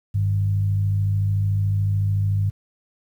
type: tone with frequency modulation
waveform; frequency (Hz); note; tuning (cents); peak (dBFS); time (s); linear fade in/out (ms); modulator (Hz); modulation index
sine; 100.1; G2; +37; -17; 0.14-2.5; 10; 53.7; 0.43
effects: high-pass 60 Hz 12 dB/octave + 9-bit